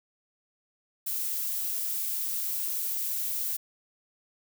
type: noise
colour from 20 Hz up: violet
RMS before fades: -31 dBFS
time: 1.06-3.57 s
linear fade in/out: 10 ms
effects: none